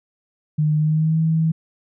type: tone with pitch glide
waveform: sine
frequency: 152.4 to 160.81 Hz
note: D#3 to E3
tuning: -36 to -43 cents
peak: -15 dBFS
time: 0.58-1.52 s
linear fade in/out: 10 ms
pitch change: +93 cents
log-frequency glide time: 0.77-1.19 s
effects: none